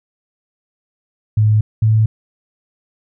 sine tone pair in turn, 107.3 / 109.62 Hz, A2 / A2, -43 / -6 cents, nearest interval unison, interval 37 cents, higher second, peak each -9 / -9 dBFS, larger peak neither, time 1.37-1.61 / 1.82-2.06 s, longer neither, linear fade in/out 5 ms, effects none

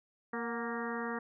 harmonic tone with a mistuned harmonic, 233.1 Hz, A#3, in tune, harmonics 1 / 2 / 3 / 4 / 5 / 6 / 7 / 8, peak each -39 / -40 / -46 / -44 / -43 / -45 / -46 / -44 dBFS, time 0.33-1.19 s, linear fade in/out 5 ms, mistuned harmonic 3, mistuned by +64 cents, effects none

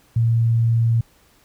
sine tone, 115.3 Hz, A#2, 19 cents flat, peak -14 dBFS, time 0.16-1.01 s, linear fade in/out 5 ms, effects pink hiss -56 dBFS RMS until 1.44 s

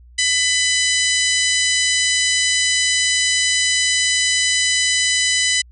harmonic tone, 999 Hz, B5, 20 cents sharp, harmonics 2 / 3 / 4 / 5 / 6 / 7 / 8 / 9, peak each -20 / -22 / -23 / -24 / -25 / -25 / -26 / -27 dBFS, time 0.18-5.62 s, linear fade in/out 10 ms, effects added 60 Hz sine -42 dBFS peak until 5.71 s

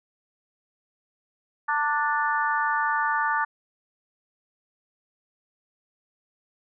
harmonic tone with a mistuned harmonic, 293.7 Hz, D4, in tune, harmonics 3 / 4 / 5 / 6, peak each -26 / -27 / -28 / -29 dBFS, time 1.68-3.45 s, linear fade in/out 10 ms, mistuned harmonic 3, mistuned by +24 cents, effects none

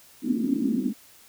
white band-pass noise, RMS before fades -25 dBFS, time 0.22-0.94 s, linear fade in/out 50 ms, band 220 to 290 Hz, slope 48 dB/octave, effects white hiss -53 dBFS RMS until 1.28 s

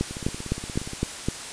two click trains, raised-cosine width 3 ms, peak -10 / -21 dBFS, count 6 / 15, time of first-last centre 0.01-1.286 / 0.11-0.934 s, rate 3.92 / 17 Hz, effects white hiss -36 dBFS RMS until 1.52 s + resampled to 22050 Hz

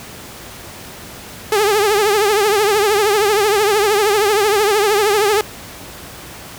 sawtooth tone with vibrato, 415.3 Hz, G#4, in tune, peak -8 dBFS, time 1.52-5.41 s, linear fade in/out 2 ms, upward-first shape triangle, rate 13 Hz, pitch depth 120 cents each way, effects pink hiss -34 dBFS RMS until 6.58 s + high-pass 60 Hz 12 dB/octave

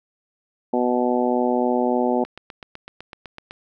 harmonic tone, 123.47 Hz, B2, in tune, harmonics 2 / 3 / 4 / 5 / 6 / 7, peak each -22 / -24 / -25 / -26 / -27 / -27 dBFS, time 0.73-2.24 s, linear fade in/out 5 ms
click train, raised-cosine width 0.3 ms, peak -20 dBFS, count 11, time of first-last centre 2.25-3.509 s, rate 7.94 Hz
effects none

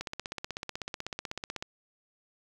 click train, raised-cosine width 0.2 ms, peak -18 dBFS, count 27, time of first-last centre 0.01-1.625 s, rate 16.1 Hz, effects 8-bit

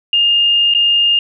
sine tone with dropouts, 2824 Hz, F7, 19 cents sharp, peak -9 dBFS, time 0.13-1.19 s, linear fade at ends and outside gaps 2 ms, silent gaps 0.739-0.748 s, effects none

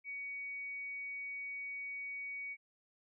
sine tone, 2250 Hz, C#7, 25 cents sharp, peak -40 dBFS, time 0.04-2.57 s, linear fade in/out 50 ms, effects none

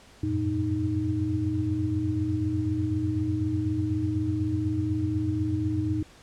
sine tone cluster, 89.8 / 97.9 / 113.9 / 310.1 Hz, F2 / G2 / A#2 / D#4, +49 / -2 / -40 / -6 cents, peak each -31 / -34 / -30 / -27 dBFS, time 0.23-6.03 s, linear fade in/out 5 ms, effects pink hiss -53 dBFS RMS until 6.22 s + low-pass 8000 Hz 12 dB/octave

